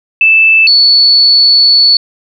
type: tone pair in turn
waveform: sine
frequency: 2637 / 4435 Hz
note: E7 / C#8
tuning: 0 / 0 cents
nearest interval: major sixth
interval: 900 cents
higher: second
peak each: -3 dBFS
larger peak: neither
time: 0.21-0.67 / 0.67-1.97 s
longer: second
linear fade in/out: 2 ms
effects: none